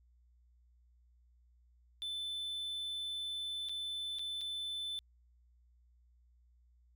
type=tone with dropouts; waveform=triangle; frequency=3520 Hz; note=A7; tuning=in tune; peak=-36 dBFS; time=2.02-4.99 s; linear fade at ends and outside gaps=0 ms; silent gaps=3.687-3.694 / 4.186-4.193 / 4.41-4.414 s; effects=added 60 Hz sine -64 dBFS peak until 6.95 s